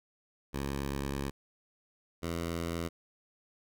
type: tone pair in turn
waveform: 10% pulse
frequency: 69.3 / 84.13 Hz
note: C#2 / E2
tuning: 0 / +36 cents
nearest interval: minor third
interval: 336 cents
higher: second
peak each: -25 dBFS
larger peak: neither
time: 0.53-1.31 / 2.22-2.89 s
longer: first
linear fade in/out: 20 ms
effects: none